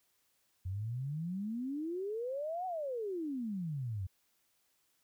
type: exponential two-way sweep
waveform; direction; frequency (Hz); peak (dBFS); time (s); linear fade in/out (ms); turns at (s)
sine; up then down; 89 to 758 to 89; -35; 0.65-4.07; 10; 2.66
effects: white hiss -75 dBFS RMS until 5.03 s

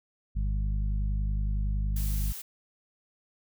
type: harmonic tone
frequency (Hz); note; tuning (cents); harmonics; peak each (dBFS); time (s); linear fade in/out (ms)
50.8; G#1; -38; 1 / 2 / 3 / 4; -26 / -36 / -39 / -43; 0.35-2.33; 20
type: noise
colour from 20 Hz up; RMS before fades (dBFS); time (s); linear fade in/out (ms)
blue; -40; 1.96-2.42; 5
effects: none

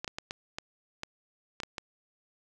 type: clicks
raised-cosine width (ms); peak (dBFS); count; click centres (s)
0.2; -18; 9; 0.045 / 0.078 / 0.185 / 0.309 / 0.585 / 1.034 / 1.602 / 1.634 / 1.782
effects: none

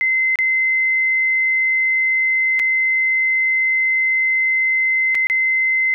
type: tone with dropouts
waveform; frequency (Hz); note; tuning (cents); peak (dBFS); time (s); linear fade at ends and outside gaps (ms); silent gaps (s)
sine; 2062; C7; -26; -14; 0.01-5.94; 0; 0.357-0.388 / 2.593-2.597 / 5.147-5.152 / 5.27-5.299
effects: none

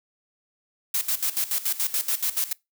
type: noise with tremolo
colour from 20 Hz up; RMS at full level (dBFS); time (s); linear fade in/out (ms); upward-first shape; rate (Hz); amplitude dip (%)
blue; -24; 0.94-2.53; 5; square; 7; 80
effects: noise-tail reverb RT60 0.2 s tail -24 dB re dry

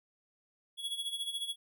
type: tone with tremolo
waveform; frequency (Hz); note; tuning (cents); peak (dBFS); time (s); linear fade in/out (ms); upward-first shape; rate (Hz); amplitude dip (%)
square; 3356; G#7; +17; -33; 0.77-1.56; 50; sine; 14; 70
effects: none

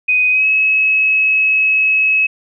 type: tone with pitch glide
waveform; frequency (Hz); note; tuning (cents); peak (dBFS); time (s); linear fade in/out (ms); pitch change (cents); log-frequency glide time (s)
sine; 2500 to 2572; D#7 to E7; +8 to -43; -10; 0.08-2.27; 10; +49; 0.31-0.46
effects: none

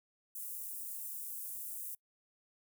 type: high-pass noise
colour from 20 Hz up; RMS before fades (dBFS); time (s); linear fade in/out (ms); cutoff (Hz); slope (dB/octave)
white; -43; 0.35-1.95; 5; 9000; 24
effects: noise-tail reverb RT60 0.1 s tail -25 dB re dry

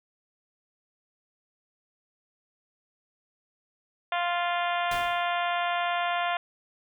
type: harmonic tone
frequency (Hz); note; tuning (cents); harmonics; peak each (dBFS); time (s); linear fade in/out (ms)
349; F4; -1; 2 / 3 / 4 / 5 / 6 / 7 / 8 / 9 / 10; -28 / -32 / -34 / -36 / -38 / -39 / -40 / -41 / -42; 4.12-6.37; 2
type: noise with exponential decay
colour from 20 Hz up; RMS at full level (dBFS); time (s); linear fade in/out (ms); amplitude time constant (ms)
pink; -35; 4.91-5.34; 5; 93
effects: none

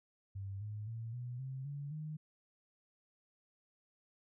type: tone with pitch steps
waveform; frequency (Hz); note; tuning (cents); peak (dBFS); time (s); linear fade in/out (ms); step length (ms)
sine; 98 / 105.64 / 113.88 / 122.76 / 132.33 / 142.65 / 153.78; G2 / G#2 / A#2 / B2 / C3 / C#3 / D#3; 0 / +30 / -40 / -10 / +20 / +50 / -20; -40; 0.35-2.17; 10; 260
effects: none

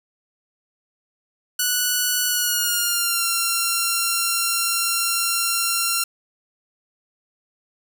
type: tone with pitch glide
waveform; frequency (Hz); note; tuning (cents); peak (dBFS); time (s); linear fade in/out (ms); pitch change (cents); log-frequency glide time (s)
5% pulse; 1477 to 1370.2; F#6 to F6; -3 to -33; -8; 1.59-6.04; 5; -130; 2.27-3.25
effects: none

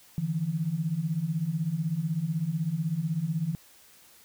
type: beating tone pair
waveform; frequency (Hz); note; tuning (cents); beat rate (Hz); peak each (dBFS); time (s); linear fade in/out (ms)
sine; 150 / 166; D3 / E3; +37 / +12; 16; -31 / -28; 0.18-3.55; 0
effects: white hiss -56 dBFS RMS until 4.24 s

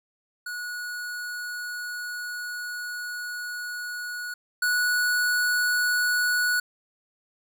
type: tone pair in turn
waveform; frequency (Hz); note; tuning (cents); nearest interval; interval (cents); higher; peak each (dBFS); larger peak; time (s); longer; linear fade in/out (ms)
square; 1460 / 1467.9; F#6 / F#6; -24 / -14; unison; 10; second; -32 / -22; second; 0.46-4.34 / 4.62-6.6; first; 5
effects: none

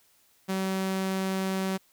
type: tone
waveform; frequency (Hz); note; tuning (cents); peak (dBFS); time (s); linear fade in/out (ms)
sawtooth; 190.5; G3; -49; -23; 0.48-1.78; 20
effects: white hiss -64 dBFS RMS until 1.92 s

